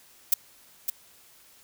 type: noise with echo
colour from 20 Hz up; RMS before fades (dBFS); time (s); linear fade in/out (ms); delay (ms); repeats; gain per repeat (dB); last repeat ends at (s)
violet; -19; 0.32-0.34; 5; 560; 1; -7; 0.9
effects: white hiss -56 dBFS RMS until 1.63 s